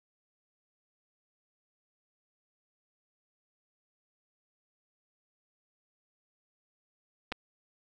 clicks, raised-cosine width 0.3 ms, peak -20 dBFS, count 2, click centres 7.319 / 7.323 s, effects none

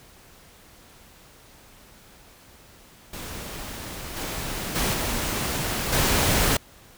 pink noise with level steps, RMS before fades -36 / -31 / -24 / -27 / -21 dBFS, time 3.13-6.57 s, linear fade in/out 5 ms, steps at 4.16 / 4.75 / 4.93 / 5.92 s, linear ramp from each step 10 ms, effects pink hiss -51 dBFS RMS until 6.97 s

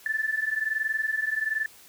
sine tone pair together, 1740.8 / 1762 Hz, A6 / A6, -19 / +2 cents, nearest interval unison, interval 21 cents, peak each -29 / -27 dBFS, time 0.06-1.66 s, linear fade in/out 2 ms, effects white hiss -52 dBFS RMS until 1.88 s

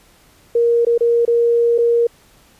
sine tone with dropouts, 469.8 Hz, A#4, 13 cents sharp, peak -11 dBFS, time 0.55-2.07 s, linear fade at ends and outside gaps 5 ms, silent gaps 0.85-0.867 / 0.979-1.007 / 1.252-1.277 / 1.78-1.785 s, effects pink hiss -51 dBFS RMS until 2.59 s + resampled to 32000 Hz

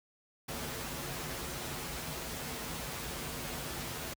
pink noise with comb filter, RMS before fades -39 dBFS, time 0.48-4.14 s, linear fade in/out 10 ms, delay 10 ms, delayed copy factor -0.6, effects high-pass 60 Hz 12 dB/octave

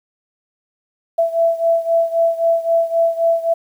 sine beating tone pair, 665 / 668.8 Hz, E5 / E5, +15 / +25 cents, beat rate 3.8 Hz, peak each -15 / -18 dBFS, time 1.18-3.54 s, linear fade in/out 10 ms, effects 8-bit

